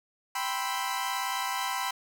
sawtooth chord, C major seventh, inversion second, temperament equal, 784 / 987.8 / 1046.5 / 1318.5 Hz, G5 / B5 / C6 / E6, 0 / 0 / 0 / 0 cents, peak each -31 / -29 / -32 / -35 dBFS, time 0.35-1.91 s, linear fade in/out 5 ms, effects none

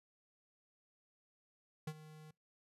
square tone with ADSR envelope, 154.7 Hz, D#3, 10 cents flat, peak -38 dBFS, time 1.87-2.31 s, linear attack 6 ms, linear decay 53 ms, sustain -16 dB, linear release 5 ms, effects noise-tail reverb RT60 0.2 s tail -25 dB re dry + resampled to 32000 Hz

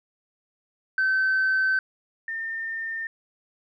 sine tone pair in turn, 1537 / 1810.5 Hz, G6 / A6, -35 / +49 cents, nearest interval minor third, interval 284 cents, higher second, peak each -18 / -28 dBFS, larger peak first, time 0.98-1.79 / 2.28-3.07 s, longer first, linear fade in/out 2 ms, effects tanh soft clip ceiling -17 dBFS

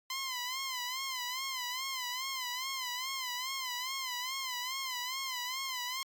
10% pulse tone with vibrato, 1028 Hz, C6, 31 cents flat, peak -27 dBFS, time 0.1-6.03 s, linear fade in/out 2 ms, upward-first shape sine, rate 2.4 Hz, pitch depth 88 cents each way, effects AAC 64 kbps

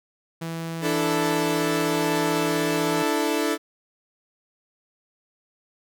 sawtooth tone, 164.81 Hz, E3, in tune, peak -25 dBFS, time 0.41-3.03 s, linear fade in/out 10 ms
sawtooth chord, D suspended second, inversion none, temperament equal, 293.7 / 329.6 / 440 Hz, D4 / E4 / A4, 0 / 0 / 0 cents, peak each -22 dBFS, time 0.81-3.58 s, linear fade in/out 50 ms
effects none

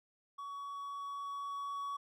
triangle tone with level ramp, 1126 Hz, C#6, 27 cents sharp, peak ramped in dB -40 to -35 dBFS, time 0.38-1.97 s, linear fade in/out 10 ms, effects none

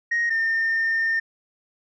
sine tone pair in turn, 1873 / 1813.4 Hz, A#6 / A#6, +8 / -48 cents, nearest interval minor second, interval 56 cents, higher first, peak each -18 dBFS, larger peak neither, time 0.11-0.3 / 0.3-1.2 s, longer second, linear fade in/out 10 ms, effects tanh soft clip ceiling -17 dBFS

